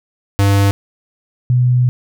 square / sine tone pair in turn, 99.6 / 124.51 Hz, G2 / B2, +28 / +15 cents, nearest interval major third, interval 387 cents, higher second, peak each -10 / -9 dBFS, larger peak second, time 0.39-0.71 / 1.5-1.89 s, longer second, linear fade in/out 0 ms, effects none

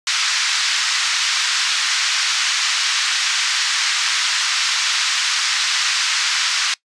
white band-pass noise, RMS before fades -19 dBFS, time 0.07-6.74 s, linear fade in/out 2 ms, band 1200 to 5900 Hz, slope 24 dB/octave, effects noise-tail reverb RT60 0.1 s tail -21 dB re dry + resampled to 22050 Hz

